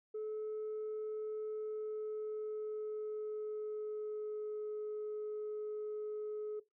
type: tone with pitch glide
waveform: sine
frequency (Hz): 430.6 to 424.4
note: A4 to G#4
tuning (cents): -37 to +38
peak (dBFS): -36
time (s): 0.14-6.6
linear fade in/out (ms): 10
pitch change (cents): -25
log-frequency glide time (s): 1.49-4.64
effects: noise-tail reverb RT60 0.2 s tail -19 dB re dry + tanh soft clip ceiling -36 dBFS